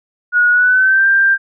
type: tone with pitch glide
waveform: sine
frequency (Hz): 1452 to 1583.4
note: F#6 to G6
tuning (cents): -33 to +17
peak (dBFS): -8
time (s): 0.32-1.38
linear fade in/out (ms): 50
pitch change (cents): +150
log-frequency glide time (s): 0.51-1.06
effects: none